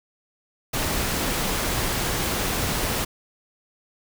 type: noise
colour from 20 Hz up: pink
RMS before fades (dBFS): -25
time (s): 0.73-3.05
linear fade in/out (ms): 10
effects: none